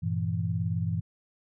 sine chord, E diminished, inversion first, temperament equal, 98 / 116.54 / 164.81 Hz, G2 / Bb2 / E3, 0 / 0 / 0 cents, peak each -30 / -32 / -30 dBFS, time 0.02-1.01 s, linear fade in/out 20 ms, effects none

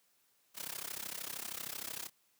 white noise with amplitude modulation, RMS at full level -39 dBFS, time 0.54-2.1 s, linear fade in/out 50 ms, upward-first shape sine, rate 33 Hz, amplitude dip 90%, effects white hiss -73 dBFS RMS until 2.39 s + high-pass 100 Hz 12 dB/octave

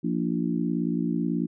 harmonic tone with a mistuned harmonic, 58.27 Hz, A#1, in tune, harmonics 3 / 4 / 5 / 6, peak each -28 / -28 / -29 / -34 dBFS, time 0.03-1.47 s, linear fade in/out 20 ms, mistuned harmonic 6, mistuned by -36 cents, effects none

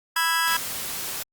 sawtooth chord, E major, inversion second, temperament just, 988.9 / 1318.5 / 1648.1 Hz, B5 / E6 / G#6, +2 / 0 / -14 cents, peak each -22 / -23 / -20 dBFS, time 0.16-0.57 s, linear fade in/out 5 ms
white noise, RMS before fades -31 dBFS, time 0.47-1.23 s, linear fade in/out 5 ms
effects Opus 48 kbps

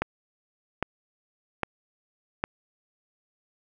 click train, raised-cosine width 0.5 ms, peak -10 dBFS, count 4, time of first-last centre 0.02-2.439 s, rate 1.24 Hz, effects none

